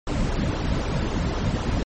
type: noise with flanger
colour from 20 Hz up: brown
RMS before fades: -24 dBFS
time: 0.07-1.83 s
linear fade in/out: 2 ms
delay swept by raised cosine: 0.4 to 2.7 ms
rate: 3.9 Hz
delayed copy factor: -0.55
effects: MP3 32 kbps